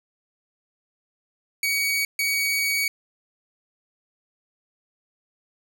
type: tone bursts at uneven times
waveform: sawtooth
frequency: 2254 Hz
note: C#7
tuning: 28 cents sharp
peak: -18 dBFS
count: 2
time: 1.63-2.05 / 2.19-2.88 s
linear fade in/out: 2 ms
effects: none